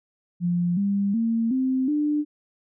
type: tone with pitch steps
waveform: sine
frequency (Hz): 174.9 / 199.75 / 228.1 / 260.5 / 297.6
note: F3 / G3 / A#3 / C4 / D4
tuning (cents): +3 / +33 / -37 / -7 / +23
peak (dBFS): -20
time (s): 0.4-2.25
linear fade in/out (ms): 50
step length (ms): 370
effects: none